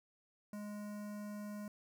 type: tone with notch filter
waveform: square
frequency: 207.7 Hz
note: G#3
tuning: in tune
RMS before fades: -45 dBFS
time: 0.53-1.68 s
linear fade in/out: 2 ms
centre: 3400 Hz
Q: 0.72
effects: none